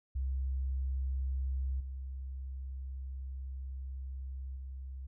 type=tone with level steps; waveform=sine; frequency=66 Hz; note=C2; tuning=16 cents sharp; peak=-31 / -38 / -40 dBFS; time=0.15-5.07 s; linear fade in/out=10 ms; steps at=1.8 / 4.56 s; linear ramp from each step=5 ms; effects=none